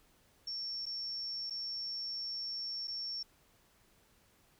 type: tone with dropouts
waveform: sine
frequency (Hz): 5460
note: F8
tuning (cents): -40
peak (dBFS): -37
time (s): 0.47-3.23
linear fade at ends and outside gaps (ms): 5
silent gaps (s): 0.857-0.864 / 1.499-1.506 / 2.874-2.879
effects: pink hiss -68 dBFS RMS until 4.59 s